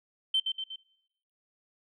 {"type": "tone with echo", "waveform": "sine", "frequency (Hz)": 3100, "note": "G7", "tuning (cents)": -20, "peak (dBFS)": -22, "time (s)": [0.34, 0.4], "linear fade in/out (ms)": 5, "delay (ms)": 120, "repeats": 3, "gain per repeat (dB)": -5, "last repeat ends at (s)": 0.76, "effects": ["noise-tail reverb RT60 0.9 s tail -24 dB re dry", "tanh soft clip ceiling -18 dBFS"]}